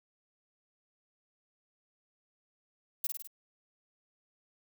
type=noise with echo; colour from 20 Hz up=violet; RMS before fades=-31 dBFS; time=3.04-3.07 s; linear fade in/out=5 ms; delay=51 ms; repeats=4; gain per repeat=-4 dB; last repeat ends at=3.274 s; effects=none